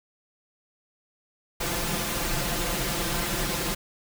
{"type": "noise with comb filter", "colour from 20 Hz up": "pink", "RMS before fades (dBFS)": -28, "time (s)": [1.6, 3.75], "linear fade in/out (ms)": 10, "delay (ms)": 5.8, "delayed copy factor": 1, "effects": []}